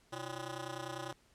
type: ring-modulated tone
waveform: 10% pulse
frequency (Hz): 227.7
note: A#3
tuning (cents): -40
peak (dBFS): -29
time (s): 0.12-1.13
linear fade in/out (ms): 5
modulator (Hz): 98.8
effects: pink hiss -68 dBFS RMS until 1.34 s + low-pass 10000 Hz 12 dB/octave